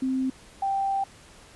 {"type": "tone pair in turn", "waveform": "sine", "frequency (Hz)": [261.6, 783.9], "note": ["C4", "G5"], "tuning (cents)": [0, 0], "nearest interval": "octave + perfect fifth", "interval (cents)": 1900, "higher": "second", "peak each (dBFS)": -23, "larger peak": "neither", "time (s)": [[0.02, 0.3], [0.62, 1.04]], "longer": "second", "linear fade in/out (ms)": 5, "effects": ["pink hiss -51 dBFS RMS until 1.55 s", "resampled to 24000 Hz"]}